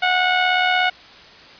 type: tone with amplitude modulation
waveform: 15% pulse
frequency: 732 Hz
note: F#5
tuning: 19 cents flat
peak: -7 dBFS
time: 0.02-0.9 s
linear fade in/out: 10 ms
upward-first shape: sine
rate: 76.8 Hz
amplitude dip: 40%
effects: white hiss -43 dBFS RMS until 1.59 s + resampled to 11025 Hz